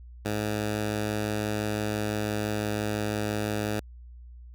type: tone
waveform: 10% pulse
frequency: 105.9 Hz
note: G#2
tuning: 34 cents sharp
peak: -19 dBFS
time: 0.25-3.8 s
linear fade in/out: 5 ms
effects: added 60 Hz sine -43 dBFS peak until 4.54 s